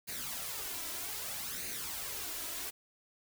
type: noise with flanger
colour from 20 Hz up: white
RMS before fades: -40 dBFS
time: 0.07-2.71 s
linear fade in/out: 20 ms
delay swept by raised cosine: 0.45 to 3.05 ms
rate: 0.63 Hz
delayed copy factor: +0.6
effects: none